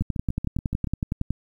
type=two click trains; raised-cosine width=5 ms; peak=-12 / -16 dBFS; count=15 / 7; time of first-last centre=0.01-1.306 / 0.02-0.872 s; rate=10.8 / 7.04 Hz; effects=9-bit